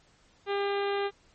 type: harmonic tone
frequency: 400.9 Hz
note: G4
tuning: 39 cents sharp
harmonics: 1 / 2 / 3 / 4 / 5 / 6 / 7 / 8 / 9 / 10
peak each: -28 / -34 / -38 / -40 / -42 / -44 / -45 / -46 / -47 / -48 dBFS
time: 0.46-1.11 s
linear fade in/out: 50 ms
effects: pink hiss -63 dBFS RMS until 1.34 s + MP3 32 kbps